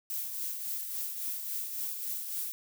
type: noise with tremolo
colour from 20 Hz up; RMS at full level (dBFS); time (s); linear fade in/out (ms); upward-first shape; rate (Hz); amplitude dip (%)
violet; -34; 0.1-2.52; 0; triangle; 3.6; 50
effects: none